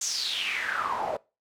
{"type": "noise with band-pass filter sweep", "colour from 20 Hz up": "pink", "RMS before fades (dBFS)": -30, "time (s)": [0.01, 1.17], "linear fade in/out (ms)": 5, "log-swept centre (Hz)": [6800, 600], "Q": 6, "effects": ["noise-tail reverb RT60 0.3 s tail -23 dB re dry"]}